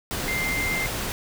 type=tone in noise; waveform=sine; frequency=2093 Hz; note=C7; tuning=in tune; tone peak=-25 dBFS; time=0.28-0.86 s; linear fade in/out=0 ms; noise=pink; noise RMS=-29 dBFS; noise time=0.11-1.12 s; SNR=+1 dB; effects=none